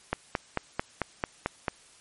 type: click train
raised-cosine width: 0.5 ms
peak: -11 dBFS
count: 8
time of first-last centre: 0.13-1.682 s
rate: 4.51 Hz
effects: white hiss -56 dBFS RMS until 2 s + MP3 48 kbps